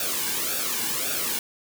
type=noise with flanger; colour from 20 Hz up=white; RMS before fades=-27 dBFS; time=0-1.39 s; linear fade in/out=2 ms; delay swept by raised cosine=0.97 to 1.59 ms; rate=1.8 Hz; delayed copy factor=-0.7; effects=none